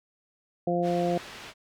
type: harmonic tone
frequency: 174.4 Hz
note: F3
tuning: 2 cents flat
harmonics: 1 / 2 / 3 / 4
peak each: -29 / -29 / -29 / -29 dBFS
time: 0.67-1.18 s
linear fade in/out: 5 ms
type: low-pass noise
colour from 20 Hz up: white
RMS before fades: -44 dBFS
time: 0.82-1.54 s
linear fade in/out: 50 ms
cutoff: 3300 Hz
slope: 12 dB/octave
effects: none